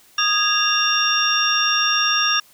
sine tone cluster, 1236 / 1654 / 2783 / 3596 / 5580 Hz, D#6 / G#6 / F7 / A7 / F8, -12 / -8 / -7 / +37 / -2 cents, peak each -22 / -23 / -22 / -24 / -21 dBFS, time 0.18-2.4 s, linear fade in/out 5 ms, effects white hiss -52 dBFS RMS until 2.53 s

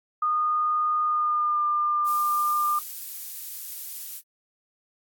sine tone with pitch glide, 1227 to 1199 Hz, D#6 to D6, -25 to +36 cents, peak -21 dBFS, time 0.22-2.79 s, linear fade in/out 5 ms, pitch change -39 cents, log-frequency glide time 1.04-1.64 s
violet noise, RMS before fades -35 dBFS, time 2.04-4.22 s, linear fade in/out 50 ms
effects AAC 64 kbps

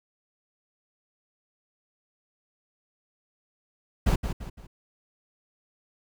brown noise with echo, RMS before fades -21 dBFS, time 4.06-4.16 s, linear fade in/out 10 ms, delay 170 ms, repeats 3, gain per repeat -8 dB, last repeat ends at 4.67 s, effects none

